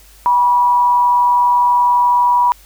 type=tone with frequency modulation; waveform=sine; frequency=974 Hz; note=B5; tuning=24 cents flat; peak=-9 dBFS; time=0.26-2.52 s; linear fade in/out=0 ms; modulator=169 Hz; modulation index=0.22; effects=added 50 Hz sine -44 dBFS peak until 2.65 s + white hiss -46 dBFS RMS until 2.65 s